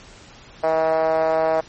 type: tone with band-pass filter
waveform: 5% pulse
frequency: 160.1 Hz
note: D#3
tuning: 50 cents sharp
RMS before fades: -19 dBFS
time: 0.63-1.61 s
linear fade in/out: 10 ms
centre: 630 Hz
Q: 4
effects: pink hiss -45 dBFS RMS until 1.68 s + MP3 32 kbps